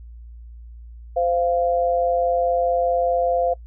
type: tone pair together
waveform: sine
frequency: 517.8 / 693 Hz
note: C5 / F5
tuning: -18 / -14 cents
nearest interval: perfect fourth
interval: 504 cents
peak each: -20 dBFS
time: 1.16-3.54 s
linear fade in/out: 10 ms
effects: noise-tail reverb RT60 0.1 s tail -23 dB re dry + added 58 Hz sine -37 dBFS peak until 3.66 s